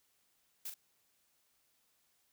blue noise with echo, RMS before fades -42 dBFS, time 0.65-0.7 s, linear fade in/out 5 ms, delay 42 ms, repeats 1, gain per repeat -7 dB, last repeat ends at 0.742 s, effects white hiss -75 dBFS RMS until 2.32 s

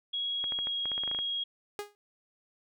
sine tone with pitch glide, 3318 to 3286 Hz, G#7 to G#7, -2 to -19 cents, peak -30 dBFS, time 0.13-1.44 s, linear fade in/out 10 ms, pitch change -17 cents, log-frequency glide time 0.23-0.86 s
clicks, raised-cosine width 0.5 ms, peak -26 dBFS, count 12, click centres 0.441 / 0.522 / 0.589 / 0.671 / 0.856 / 0.917 / 0.979 / 1.036 / 1.077 / 1.114 / 1.148 / 1.189 s
sawtooth tone with exponential decay, 411.8 Hz, G#4, 15 cents flat, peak -28 dBFS, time 1.79-1.95 s, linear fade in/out 0 ms, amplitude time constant 34 ms
effects none

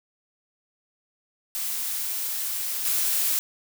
blue noise with level steps, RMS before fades -29 / -24 dBFS, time 1.55-3.39 s, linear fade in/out 0 ms, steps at 2.85 s, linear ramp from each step 2 ms, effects none

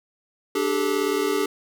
square chord, D suspended fourth, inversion none, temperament equal with one note detuned, 293.7 / 392 / 430.4 Hz, D4 / G4 / A4, 0 / 0 / -38 cents, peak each -28 / -25 / -26 dBFS, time 0.55-1.46 s, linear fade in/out 5 ms, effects none

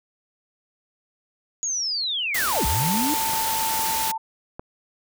sine linear two-way sweep, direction down then up, 6800 to 49 to 313.1 Hz, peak -23 dBFS, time 1.63-3.14 s, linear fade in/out 0 ms, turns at 2.66 s
white noise, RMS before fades -26 dBFS, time 2.34-4.12 s, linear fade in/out 10 ms
sine tone, 891 Hz, A5, 22 cents sharp, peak -25 dBFS, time 2.56-4.18 s, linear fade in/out 10 ms
clicks, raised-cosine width 1 ms, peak -20 dBFS, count 4, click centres 3.296 / 3.335 / 3.794 / 4.595 s
effects none

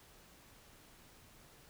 silence, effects pink hiss -61 dBFS RMS until 1.69 s

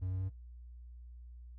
triangle tone with pitch steps, 92.5 / 93.63 / 94.77 Hz, F#2 / F#2 / F#2, 0 / +21 / +42 cents, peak -32 dBFS, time 0.01-0.298 s, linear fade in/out 20 ms, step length 96 ms, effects noise-tail reverb RT60 0.2 s tail -18 dB re dry + added 60 Hz sine -48 dBFS peak until 1.58 s

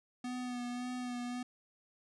square tone with vibrato, 246.8 Hz, B3, 1 cent flat, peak -38 dBFS, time 0.24-1.43 s, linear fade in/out 5 ms, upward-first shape sine, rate 1.8 Hz, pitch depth 25 cents each way, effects resampled to 22050 Hz

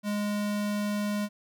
square tone, 206.9 Hz, G#3, 6 cents flat, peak -28 dBFS, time 0.03-1.29 s, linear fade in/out 50 ms, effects none

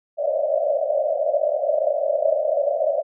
pink band-pass noise, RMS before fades -21 dBFS, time 0.17-3.03 s, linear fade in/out 50 ms, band 560 to 650 Hz, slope 96 dB/octave, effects none

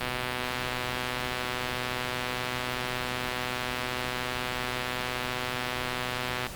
click train, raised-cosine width 0.3 ms, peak -14 dBFS, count 808, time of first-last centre 0.01-6.466 s, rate 125 Hz, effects pink hiss -41 dBFS RMS until 6.55 s + Opus 32 kbps

